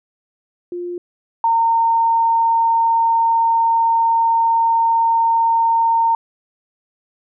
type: tone pair in turn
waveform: sine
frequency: 352 / 915.6 Hz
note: F4 / A#5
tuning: +14 / -31 cents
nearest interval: octave + perfect fourth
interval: 1655 cents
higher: second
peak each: -23 / -12 dBFS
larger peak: second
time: 0.72-0.98 / 1.44-6.15 s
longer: second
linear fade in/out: 2 ms
effects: none